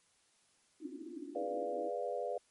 pink band-pass noise, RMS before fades -46 dBFS, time 0.8-1.9 s, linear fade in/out 10 ms, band 260 to 350 Hz, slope 96 dB/octave
sine chord, G# diminished seventh, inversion none, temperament equal, 415.3 / 493.9 / 587.3 / 698.5 Hz, G#4 / B4 / D5 / F5, 0 / 0 / 0 / 0 cents, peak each -43 / -39 / -40 / -41 dBFS, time 1.35-2.38 s, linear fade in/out 5 ms
effects white hiss -71 dBFS RMS until 2.5 s + MP3 48 kbps

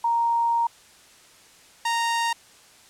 sine / sawtooth tone pair in turn, 932.3 / 928.6 Hz, A#5 / A#5, 0 / -7 cents, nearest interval unison, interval 7 cents, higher first, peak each -19 / -18 dBFS, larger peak second, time 0.04-0.67 / 1.85-2.33 s, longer first, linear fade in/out 5 ms, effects white hiss -52 dBFS RMS until 2.89 s + low-pass 9000 Hz 12 dB/octave

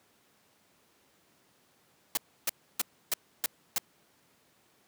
white noise bursts, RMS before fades -28 dBFS, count 6, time 2.15-3.782 s, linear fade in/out 2 ms, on 22 ms, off 300 ms, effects pink hiss -66 dBFS RMS until 4.87 s + high-pass 150 Hz 12 dB/octave

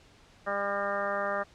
harmonic tone with a mistuned harmonic, 200.6 Hz, G3, 40 cents sharp, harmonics 1 / 2 / 3 / 4 / 5 / 6 / 7 / 8 / 9, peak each -43 / -41 / -32 / -38 / -42 / -34 / -39 / -39 / -39 dBFS, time 0.46-1.44 s, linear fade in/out 20 ms, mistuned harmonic 9, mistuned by +27 cents, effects pink hiss -58 dBFS RMS until 1.54 s + low-pass 6000 Hz 12 dB/octave

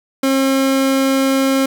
30% pulse tone, 268.8 Hz, C4, 47 cents sharp, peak -10 dBFS, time 0.23-1.66 s, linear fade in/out 5 ms, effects none

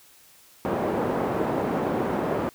pink band-pass noise, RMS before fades -26 dBFS, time 0.65-2.49 s, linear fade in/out 0 ms, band 220 to 820 Hz, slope 12 dB/octave, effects white hiss -54 dBFS RMS until 2.54 s

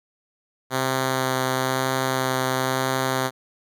5% pulse tone with vibrato, 130.81 Hz, C3, in tune, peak -10 dBFS, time 0.7-3.31 s, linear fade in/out 50 ms, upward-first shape sine, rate 1 Hz, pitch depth 9 cents each way, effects none

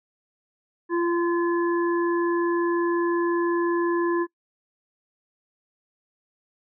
harmonic tone, 343.2 Hz, F4, 30 cents flat, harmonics 1 / 3 / 5, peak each -21 / -29 / -32 dBFS, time 0.89-4.27 s, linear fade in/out 50 ms, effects noise-tail reverb RT60 0.1 s tail -24 dB re dry

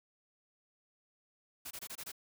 white noise bursts, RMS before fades -44 dBFS, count 6, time 1.65-2.119 s, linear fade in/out 10 ms, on 59 ms, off 23 ms, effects none

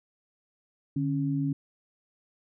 sine tone pair together, 147.4 / 275.7 Hz, D3 / C#4, +7 / -9 cents, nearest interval major seventh, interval 1084 cents, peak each -28 dBFS, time 0.96-1.53 s, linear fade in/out 5 ms, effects none

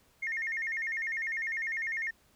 sine tone with vibrato, 1975.5 Hz, B6, in tune, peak -30 dBFS, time 0.22-2.11 s, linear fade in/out 10 ms, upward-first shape square, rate 10 Hz, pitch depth 140 cents each way, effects tanh soft clip ceiling -27 dBFS + pink hiss -66 dBFS RMS until 2.35 s

